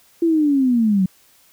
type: linear sweep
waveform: sine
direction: down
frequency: 340.7 to 181 Hz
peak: -13 dBFS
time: 0.22-1.06 s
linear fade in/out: 5 ms
effects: white hiss -54 dBFS RMS until 1.52 s